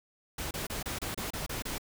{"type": "noise bursts", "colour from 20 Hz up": "pink", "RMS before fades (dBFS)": -36, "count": 9, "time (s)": [0.38, 1.782], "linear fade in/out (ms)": 5, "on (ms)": 130, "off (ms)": 29, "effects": []}